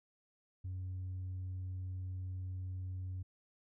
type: tone with tanh clipping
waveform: triangle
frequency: 92.5 Hz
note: F#2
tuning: in tune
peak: -39 dBFS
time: 0.64-3.23 s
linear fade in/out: 10 ms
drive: 6 dB
effects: none